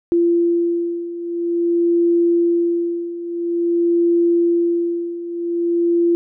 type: beating tone pair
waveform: sine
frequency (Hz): 341.9 / 342.39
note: F4 / F4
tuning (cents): -37 / -34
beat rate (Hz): 0.49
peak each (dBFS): -20 / -16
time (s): 0.12-6.15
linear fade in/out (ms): 0
effects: none